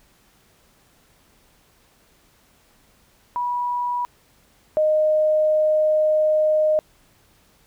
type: tone pair in turn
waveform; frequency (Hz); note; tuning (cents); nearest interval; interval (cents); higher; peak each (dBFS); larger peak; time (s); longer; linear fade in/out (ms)
sine; 975 / 617.1; B5 / D#5; -23 / -14; minor sixth; 791; first; -21 / -15; second; 3.36-4.05 / 4.77-6.79; second; 0
effects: pink hiss -58 dBFS RMS until 7.66 s

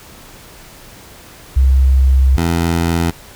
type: tone pair in turn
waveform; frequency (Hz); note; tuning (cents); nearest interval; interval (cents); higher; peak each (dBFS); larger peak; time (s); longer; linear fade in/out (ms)
sine / 15% pulse; 66.1 / 84.14; C2 / E2; +18 / +36; major third; 418; second; -7 / -7; neither; 1.56-2.37 / 2.37-3.11; first; 10
effects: pink hiss -39 dBFS RMS until 3.35 s

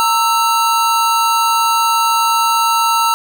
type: tone pair together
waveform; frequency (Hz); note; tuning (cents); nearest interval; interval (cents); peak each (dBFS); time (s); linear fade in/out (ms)
square; 922.1 / 1318.5; A#5 / E6; -19 / 0; tritone; 619; -15; 0-3.14; 0
effects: none

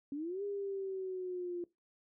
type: linear two-way sweep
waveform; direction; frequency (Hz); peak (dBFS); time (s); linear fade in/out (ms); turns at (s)
sine; up then down; 273.3 to 407.1 to 347; -36; 0.12-1.64; 2; 0.43
effects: noise-tail reverb RT60 0.2 s tail -20 dB re dry

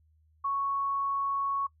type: tone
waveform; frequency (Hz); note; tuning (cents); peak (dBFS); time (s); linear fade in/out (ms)
sine; 1108.7; C#6; 0; -27; 0.44-1.67; 10
effects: noise-tail reverb RT60 0.1 s tail -23 dB re dry + added 78 Hz sine -62 dBFS peak until 1.8 s

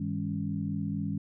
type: tone cluster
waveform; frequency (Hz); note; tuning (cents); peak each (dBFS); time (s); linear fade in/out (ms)
sine; 98.6 / 157.5 / 201.8 / 276.7; G2 / D#3 / G#3 / C#4; +11 / +21 / -49 / -3; -38 / -34 / -33 / -37; 0-1.18; 5
effects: none

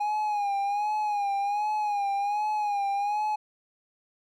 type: tone with vibrato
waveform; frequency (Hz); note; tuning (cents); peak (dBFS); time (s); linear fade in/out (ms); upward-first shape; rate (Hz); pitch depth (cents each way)
triangle; 823; G#5; -16; -23; 0-3.36; 10; sine; 1.3; 61
effects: none

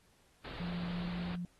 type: low-pass noise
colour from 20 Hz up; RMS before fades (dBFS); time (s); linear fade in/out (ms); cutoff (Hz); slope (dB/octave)
pink; -46; 0.44-1.36; 10; 4600; 96
type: tone with pitch glide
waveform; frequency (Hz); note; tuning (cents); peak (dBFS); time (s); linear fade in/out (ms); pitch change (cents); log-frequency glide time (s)
sine; 174.61 to 175.82; F3 to F3; 0 to +12; -36; 0.6-1.45; 0; +12; 0.93-1.02
effects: pink hiss -69 dBFS RMS until 1.59 s + AAC 32 kbps

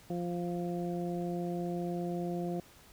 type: harmonic tone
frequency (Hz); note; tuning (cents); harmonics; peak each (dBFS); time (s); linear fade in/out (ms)
174.61; F3; 0; 1 / 2 / 3 / 4; -35 / -37 / -43 / -42; 0.1-2.6; 2
effects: pink hiss -58 dBFS RMS until 2.92 s

